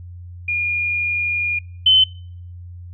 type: tone pair in turn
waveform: sine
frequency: 2424 / 3054 Hz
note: D#7 / G7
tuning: -46 / -46 cents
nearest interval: major third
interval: 400 cents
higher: second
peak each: -18 / -9 dBFS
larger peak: second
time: 0.48-1.59 / 1.86-2.04 s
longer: first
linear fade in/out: 5 ms
effects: noise-tail reverb RT60 0.6 s tail -25 dB re dry + added 88 Hz sine -33 dBFS peak until 2.93 s